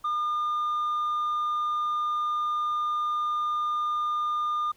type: tone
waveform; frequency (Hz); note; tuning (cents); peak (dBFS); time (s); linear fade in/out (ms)
sine; 1210; D#6; -49; -22; 0.04-4.72; 10
effects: tanh soft clip ceiling -24 dBFS + pink hiss -61 dBFS RMS until 4.76 s